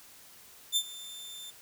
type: tone with ADSR envelope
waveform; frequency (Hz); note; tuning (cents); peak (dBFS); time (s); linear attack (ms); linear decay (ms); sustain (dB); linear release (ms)
sawtooth; 3561; A7; +20; -20; 0.72-1.51; 43; 62; -19; 14
effects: white hiss -54 dBFS RMS until 1.61 s